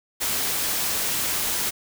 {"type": "noise", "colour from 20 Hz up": "white", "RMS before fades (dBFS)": -25, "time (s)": [0.2, 1.71], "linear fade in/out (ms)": 20, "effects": []}